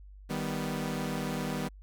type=chord; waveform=sawtooth; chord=Eb augmented; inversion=none; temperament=equal; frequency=155.56 / 196 / 246.9 Hz; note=Eb3 / G3 / B3; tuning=0 / 0 / 0 cents; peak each=-32 dBFS; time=0.29-1.69 s; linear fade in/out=20 ms; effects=added 49 Hz sine -47 dBFS peak until 1.82 s